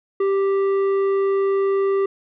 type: tone with tanh clipping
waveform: sine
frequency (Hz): 392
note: G4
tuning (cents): 0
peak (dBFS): -18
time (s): 0.2-2.06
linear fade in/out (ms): 5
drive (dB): 9
effects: none